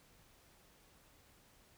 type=silence; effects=pink hiss -66 dBFS RMS until 1.77 s